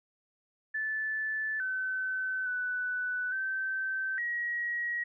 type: tone with pitch steps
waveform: sine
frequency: 1747 / 1523 / 1491 / 1547 / 1902 Hz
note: A6 / F#6 / F#6 / G6 / A#6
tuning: -13 / +50 / +13 / -23 / +34 cents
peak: -30 dBFS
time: 0.74-5.04 s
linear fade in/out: 10 ms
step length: 860 ms
effects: none